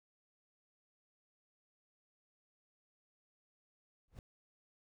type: noise with exponential growth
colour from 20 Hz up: brown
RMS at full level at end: -44 dBFS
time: 4.08-4.19 s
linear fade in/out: 1 ms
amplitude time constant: 23 ms
effects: none